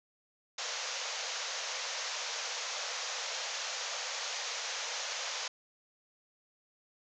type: band-pass noise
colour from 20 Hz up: white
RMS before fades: -38 dBFS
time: 0.58-5.48 s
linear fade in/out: 5 ms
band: 460 to 6900 Hz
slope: 96 dB/octave
effects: none